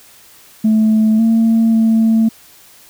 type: tone with pitch steps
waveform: sine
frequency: 218.1 / 226.1 / 223.8 Hz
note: A3 / A3 / A3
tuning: -15 / +47 / +30 cents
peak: -7 dBFS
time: 0.64-2.29 s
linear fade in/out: 10 ms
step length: 550 ms
effects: tanh soft clip ceiling -6 dBFS + white hiss -44 dBFS RMS until 2.89 s